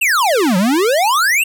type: exponential two-way sweep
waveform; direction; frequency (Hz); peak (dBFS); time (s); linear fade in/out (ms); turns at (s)
square; down then up; 2847 to 174.7 to 2847; -12; 0.01-1.44; 10; 0.57
effects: none